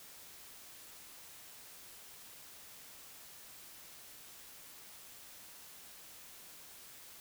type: silence
effects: white hiss -54 dBFS RMS until 7.2 s